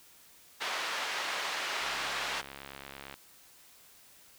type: band-pass noise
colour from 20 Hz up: pink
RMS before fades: -35 dBFS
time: 0.6-2.42 s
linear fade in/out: 20 ms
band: 910 to 4200 Hz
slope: 12 dB/octave
type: click train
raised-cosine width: 0.3 ms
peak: -27 dBFS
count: 92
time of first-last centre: 1.82-3.141 s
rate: 68.9 Hz
effects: white hiss -58 dBFS RMS until 4.38 s